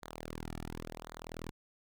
sawtooth tone with flanger, 40.44 Hz, E1, 32 cents flat, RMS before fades -45 dBFS, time 0.02-1.51 s, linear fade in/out 10 ms, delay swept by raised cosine 0.36 to 1.96 ms, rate 0.91 Hz, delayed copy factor -0.9, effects none

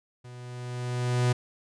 45% pulse tone with level ramp, 123.47 Hz, B2, in tune, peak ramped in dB -43 to -20 dBFS, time 0.24-1.33 s, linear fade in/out 10 ms, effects resampled to 22050 Hz

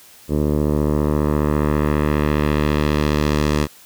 10% pulse tone with low-pass filter sweep, 74.7 Hz, D2, 30 cents sharp, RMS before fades -18 dBFS, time 0.28-3.68 s, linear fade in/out 50 ms, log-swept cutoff 490 to 7700 Hz, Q 0.89, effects white hiss -46 dBFS RMS until 3.85 s

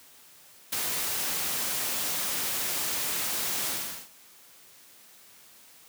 white noise with ADSR envelope, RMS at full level -28 dBFS, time 0.72-4.09 s, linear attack 10 ms, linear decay 11 ms, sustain -2 dB, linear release 410 ms, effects white hiss -54 dBFS RMS until 5.88 s + high-pass 100 Hz 12 dB/octave

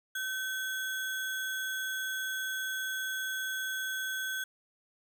sine tone with sample-and-hold, 1535 Hz, G6, 37 cents flat, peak -32 dBFS, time 0.15-4.44 s, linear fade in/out 5 ms, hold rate 4900 Hz, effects none

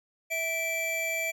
square tone pair together, 655 / 2334 Hz, E5 / D7, -11 / -11 cents, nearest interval octave + minor seventh, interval 2200 cents, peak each -35 / -30 dBFS, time 0.3-1.32 s, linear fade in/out 20 ms, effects none

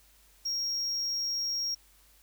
triangle tone, 5588 Hz, F8, in tune, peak -28 dBFS, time 0.45-1.75 s, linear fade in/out 10 ms, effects added 50 Hz sine -63 dBFS peak until 2.22 s + white hiss -62 dBFS RMS until 2.22 s

